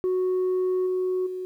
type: tone with level steps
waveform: sine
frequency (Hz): 368.9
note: F#4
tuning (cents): -5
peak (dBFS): -19 / -21 / -29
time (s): 0.04-1.45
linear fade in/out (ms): 0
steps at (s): 0.86 / 1.26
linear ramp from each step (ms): 10
effects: tanh soft clip ceiling -20 dBFS + 10-bit